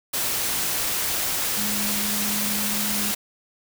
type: tone in noise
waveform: sine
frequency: 207.7 Hz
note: G#3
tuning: in tune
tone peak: -30 dBFS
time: 1.57-3.12 s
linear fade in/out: 10 ms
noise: white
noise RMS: -25 dBFS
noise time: 0.13-3.15 s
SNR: -8 dB
effects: none